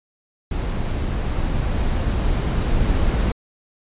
brown noise with level ramp, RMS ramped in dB -23 to -18 dBFS, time 0.51-3.32 s, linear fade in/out 5 ms, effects resampled to 8000 Hz

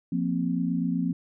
sine chord, F suspended fourth, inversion none, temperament equal, 174.61 / 233.1 / 261.6 Hz, F3 / Bb3 / C4, 0 / 0 / 0 cents, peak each -27 / -30 / -28 dBFS, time 0.12-1.13 s, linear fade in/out 5 ms, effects none

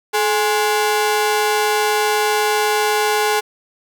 sawtooth ring-modulated tone, 628 Hz, D#5, 16 cents sharp, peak -8 dBFS, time 0.13-3.41 s, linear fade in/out 20 ms, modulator 200 Hz, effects none

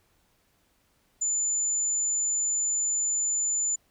sine tone, 7040 Hz, A8, in tune, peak -24 dBFS, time 1.21-3.76 s, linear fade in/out 10 ms, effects pink hiss -68 dBFS RMS until 3.9 s

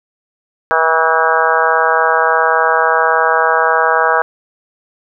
harmonic tone with a mistuned harmonic, 161.5 Hz, E3, 35 cents flat, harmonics 3 / 4 / 5 / 6 / 7 / 8 / 9 / 10, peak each -18 / -18 / -18 / -18 / -18 / -18 / -18 / -18 dBFS, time 0.71-4.22 s, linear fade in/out 0 ms, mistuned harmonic 9, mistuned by +27 cents, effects none

